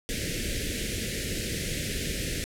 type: band-stop noise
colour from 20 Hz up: pink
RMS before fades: -31 dBFS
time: 0.09-2.44 s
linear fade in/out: 0 ms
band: 550 to 1700 Hz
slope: 48 dB/octave
effects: low-pass 12000 Hz 12 dB/octave